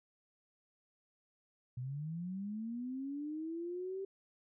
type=linear sweep; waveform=sine; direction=up; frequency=120.8 to 391.8 Hz; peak=-38 dBFS; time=1.77-4.05 s; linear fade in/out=5 ms; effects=none